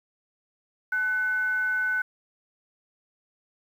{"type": "tone with frequency modulation", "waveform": "sine", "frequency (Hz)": 1500, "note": "F#6", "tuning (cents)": 23, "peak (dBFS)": -23, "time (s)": [0.92, 2.02], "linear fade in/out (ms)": 5, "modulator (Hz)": 642, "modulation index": 0.21, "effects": ["9-bit"]}